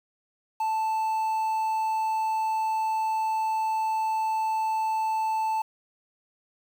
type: tone with quantisation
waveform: triangle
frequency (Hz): 880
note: A5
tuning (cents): 0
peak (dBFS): -22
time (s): 0.6-5.62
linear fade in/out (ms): 5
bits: 8
effects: none